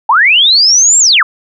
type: linear two-way sweep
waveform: sine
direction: up then down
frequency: 817 to 7600 to 1052 Hz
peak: -4 dBFS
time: 0.09-1.23 s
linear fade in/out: 5 ms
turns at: 0.99 s
effects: none